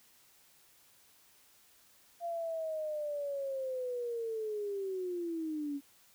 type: linear sweep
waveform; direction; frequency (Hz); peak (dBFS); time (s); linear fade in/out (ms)
sine; down; 691 to 277.2; -34; 2.2-5.81; 50
effects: white hiss -64 dBFS RMS until 6.14 s